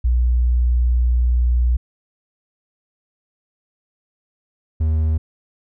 sine / triangle tone pair in turn, 60.6 / 78.64 Hz, B1 / D#2, -32 / +19 cents, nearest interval perfect fourth, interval 451 cents, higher second, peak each -13 dBFS, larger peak neither, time 0.04-1.77 / 4.8-5.18 s, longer first, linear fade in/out 10 ms, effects none

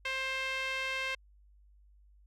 sawtooth tone with band-pass filter, 528 Hz, C5, 16 cents sharp, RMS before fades -35 dBFS, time 0.05-1.15 s, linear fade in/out 5 ms, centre 2400 Hz, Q 2.2, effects added 50 Hz sine -58 dBFS peak until 2.26 s

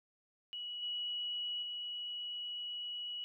sine tone with level steps, 2927 Hz, F#7, 19 cents flat, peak -40 / -36 / -39 dBFS, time 0.53-3.24 s, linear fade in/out 0 ms, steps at 0.82 / 1.62 s, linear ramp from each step 10 ms, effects 13-bit

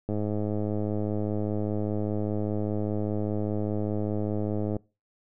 click train, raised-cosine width 2 ms, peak -17 dBFS, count 492, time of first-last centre 0.09-4.766 s, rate 105 Hz, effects noise-tail reverb RT60 0.3 s tail -24 dB re dry

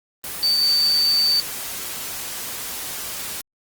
sine tone in noise, 4576 Hz, D8, 46 cents flat, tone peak -15 dBFS, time 0.43-1.4 s, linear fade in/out 0 ms, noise white, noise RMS -30 dBFS, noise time 0.24-3.41 s, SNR +12 dB, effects Opus 24 kbps

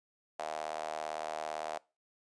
sawtooth tone with high-pass filter, 77.78 Hz, D#2, in tune, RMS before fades -39 dBFS, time 0.39-1.78 s, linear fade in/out 5 ms, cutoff 680 Hz, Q 4.8, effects noise-tail reverb RT60 0.3 s tail -23 dB re dry + resampled to 22050 Hz

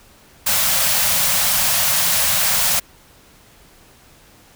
white band-stop noise, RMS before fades -17 dBFS, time 0.46-2.8 s, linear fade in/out 10 ms, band 220 to 510 Hz, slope 96 dB/octave, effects pink hiss -49 dBFS RMS until 4.55 s

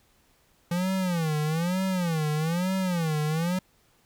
square tone with vibrato, 169.5 Hz, E3, 49 cents sharp, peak -25 dBFS, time 0.71-3.59 s, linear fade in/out 5 ms, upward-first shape sine, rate 1.1 Hz, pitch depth 200 cents each way, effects pink hiss -64 dBFS RMS until 4.05 s

